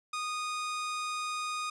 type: tone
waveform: sawtooth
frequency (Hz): 1235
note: D#6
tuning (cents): -13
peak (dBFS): -29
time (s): 0.13-1.7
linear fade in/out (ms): 5
effects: resampled to 22050 Hz + 11-bit